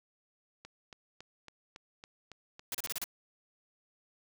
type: click train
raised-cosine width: 0.2 ms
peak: -30 dBFS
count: 9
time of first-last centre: 0.65-2.872 s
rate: 3.6 Hz
type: noise bursts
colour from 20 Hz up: white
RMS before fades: -36 dBFS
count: 6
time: 2.72-3.041 s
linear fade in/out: 2 ms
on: 26 ms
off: 33 ms
effects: none